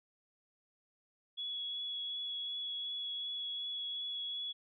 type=tone with vibrato; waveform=sine; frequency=3370 Hz; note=G#7; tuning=25 cents sharp; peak=-37 dBFS; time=1.37-4.53 s; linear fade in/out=20 ms; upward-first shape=triangle; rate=2.7 Hz; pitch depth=11 cents each way; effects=none